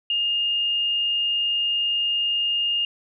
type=tone with frequency modulation; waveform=sine; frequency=2830 Hz; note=F7; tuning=22 cents sharp; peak=-20 dBFS; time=0.1-2.85 s; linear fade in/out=2 ms; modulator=77.7 Hz; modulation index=0.2; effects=none